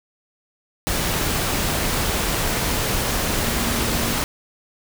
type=tone in noise; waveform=sine; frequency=233.1 Hz; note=A#3; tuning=in tune; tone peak=-28 dBFS; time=3.44-4.13 s; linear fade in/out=0 ms; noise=pink; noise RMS=-22 dBFS; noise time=0.87-4.24 s; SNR=-9 dB; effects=none